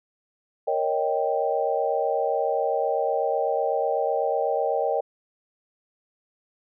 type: chord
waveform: sine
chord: Eb dominant seventh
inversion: second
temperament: equal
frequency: 466.2 / 554.4 / 622.3 / 784 Hz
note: Bb4 / Db5 / Eb5 / G5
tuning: 0 / 0 / 0 / 0 cents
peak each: -27 dBFS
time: 0.67-5.01 s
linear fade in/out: 10 ms
effects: none